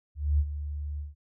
sine tone with ADSR envelope, 73.42 Hz, D2, in tune, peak -19 dBFS, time 0.15-1.15 s, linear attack 240 ms, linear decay 56 ms, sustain -12 dB, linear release 160 ms, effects none

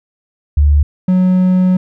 sine / triangle tone pair in turn, 73 / 183.95 Hz, D2 / F#3, -10 / -10 cents, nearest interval octave + major third, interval 1600 cents, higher second, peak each -6 dBFS, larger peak neither, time 0.57-0.83 / 1.08-1.77 s, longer second, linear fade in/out 5 ms, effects none

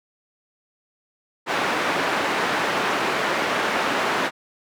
white band-pass noise, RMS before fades -23 dBFS, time 1.46-4.31 s, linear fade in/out 50 ms, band 240 to 1700 Hz, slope 12 dB/octave, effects none

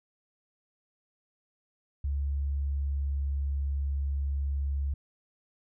sine tone with pitch glide, 70.3 to 69.77 Hz, C#2 to C#2, +25 to +12 cents, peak -27 dBFS, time 2.04-4.94 s, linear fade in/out 5 ms, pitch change -13 cents, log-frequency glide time 2.27-3.24 s, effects none

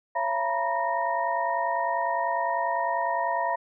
sine tone cluster, 550 / 676 / 919 / 969 / 1846 Hz, C#5 / E5 / A#5 / B5 / A#6, -14 / +43 / -25 / -33 / -17 cents, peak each -35 / -29 / -32 / -27 / -34 dBFS, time 0.15-3.56 s, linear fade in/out 10 ms, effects none

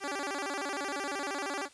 10% pulse tone with vibrato, 334.6 Hz, E4, 26 cents sharp, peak -25 dBFS, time 0-1.69 s, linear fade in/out 50 ms, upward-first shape square, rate 13 Hz, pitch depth 280 cents each way, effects white hiss -58 dBFS RMS until 1.73 s + resampled to 22050 Hz

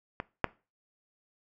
clicks, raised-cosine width 0.5 ms, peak -18 / -9 dBFS, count 2, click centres 0.201 / 0.443 s, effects noise-tail reverb RT60 0.3 s tail -20 dB re dry

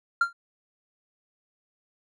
triangle tone with exponential decay, 1387 Hz, F6, 12 cents flat, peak -13 dBFS, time 0.21-0.33 s, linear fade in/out 5 ms, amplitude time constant 25 ms, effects tanh soft clip ceiling -12 dBFS + resampled to 24000 Hz

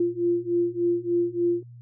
sine beating tone pair, 344.9 / 348.3 Hz, F4 / F4, -22 / -5 cents, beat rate 3.4 Hz, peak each -25 / -24 dBFS, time 0-1.63 s, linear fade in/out 5 ms, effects added 120 Hz sine -42 dBFS peak until 1.81 s

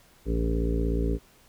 harmonic tone, 56.7 Hz, A#1, 47 cents flat, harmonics 1 / 2 / 3 / 4 / 5 / 7 / 8 / 9, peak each -25 / -37 / -33 / -39 / -32 / -33 / -36 / -43 dBFS, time 0.25-1.19 s, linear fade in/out 50 ms, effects pink hiss -58 dBFS RMS until 1.48 s

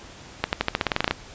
accelerating click train, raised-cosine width 0.3 ms, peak -4 dBFS, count 13, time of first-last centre 0.44-1.11 s, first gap 89 ms, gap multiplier 0.91, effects pink hiss -44 dBFS RMS until 1.34 s + resampled to 16000 Hz

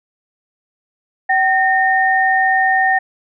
sine tone pair together, 764 / 1832.9 Hz, G5 / A#6, -45 / -30 cents, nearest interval octave + minor third, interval 1515 cents, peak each -14 dBFS, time 1.29-2.99 s, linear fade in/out 10 ms, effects none

